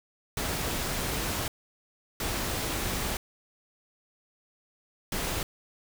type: noise bursts at uneven times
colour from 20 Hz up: pink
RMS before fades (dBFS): -31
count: 3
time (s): 0.37-1.48 / 2.2-3.17 / 5.12-5.43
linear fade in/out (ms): 2
effects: none